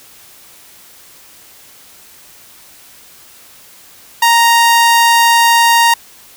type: tone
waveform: sawtooth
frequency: 932 Hz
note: A#5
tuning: 1 cent flat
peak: -3 dBFS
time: 4.22-5.94 s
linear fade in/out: 5 ms
effects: white hiss -41 dBFS RMS until 6.36 s